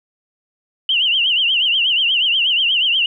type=tone with vibrato; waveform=sine; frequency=2960 Hz; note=F#7; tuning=in tune; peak=-13 dBFS; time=0.89-3.06 s; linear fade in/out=2 ms; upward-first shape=triangle; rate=8.3 Hz; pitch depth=170 cents each way; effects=none